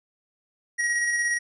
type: tone with tremolo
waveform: square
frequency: 1900 Hz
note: A#6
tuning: 33 cents sharp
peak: -22 dBFS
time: 0.78-1.39 s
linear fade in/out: 20 ms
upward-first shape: square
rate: 17 Hz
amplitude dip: 25%
effects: resampled to 24000 Hz